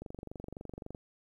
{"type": "click train", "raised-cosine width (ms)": 2, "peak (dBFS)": -29, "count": 23, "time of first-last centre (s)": [0.02, 0.948], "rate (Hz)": 23.7, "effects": ["11-bit"]}